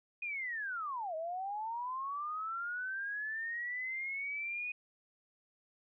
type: linear two-way sweep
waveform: sine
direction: down then up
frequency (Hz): 2489 to 622.3 to 2489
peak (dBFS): -36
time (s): 0.22-4.72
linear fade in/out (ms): 5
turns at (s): 1.15
effects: none